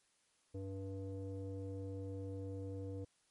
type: tone with low-pass filter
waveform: square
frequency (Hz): 96.8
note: G2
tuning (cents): -21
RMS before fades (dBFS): -44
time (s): 0.54-3.05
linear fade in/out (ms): 10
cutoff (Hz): 430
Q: 5.9
effects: white hiss -75 dBFS RMS until 3.3 s + MP3 48 kbps